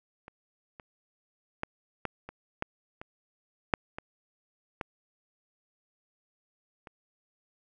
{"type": "clicks", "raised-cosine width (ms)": 0.5, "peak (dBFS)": [-30, -30, -16, -16, -26, -15, -26, -7, -22, -18, -30], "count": 11, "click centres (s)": [0.281, 0.798, 1.634, 2.053, 2.29, 2.624, 3.015, 3.738, 3.985, 4.812, 6.872], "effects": []}